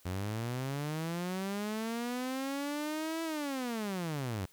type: linear two-way sweep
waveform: sawtooth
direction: up then down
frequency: 87.31 to 330 to 87.31 Hz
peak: -30 dBFS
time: 0.05-4.46 s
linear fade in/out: 10 ms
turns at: 3.23 s
effects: white hiss -63 dBFS RMS until 4.52 s